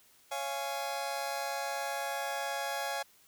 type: chord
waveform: sawtooth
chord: Db major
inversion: none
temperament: just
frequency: 554.4 / 693 / 831.5 Hz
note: Db5 / F5 / Ab5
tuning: 0 / -14 / +2 cents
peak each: -35 / -35 / -33 dBFS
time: 0.31-3.03 s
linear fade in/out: 10 ms
effects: white hiss -63 dBFS RMS until 3.27 s